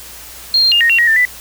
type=tone with pitch steps; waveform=sine; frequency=4215 / 4187 / 2821 / 1862 / 2745 / 1893 / 1789 / 1985 Hz; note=C8 / C8 / F7 / A#6 / F7 / A#6 / A6 / B6; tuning=+12 / 0 / +17 / -2 / -31 / +26 / +28 / +8 cents; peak=-8 dBFS; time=0.54-1.252 s; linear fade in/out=2 ms; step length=89 ms; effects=added 60 Hz sine -43 dBFS peak until 1.4 s + white hiss -34 dBFS RMS until 1.4 s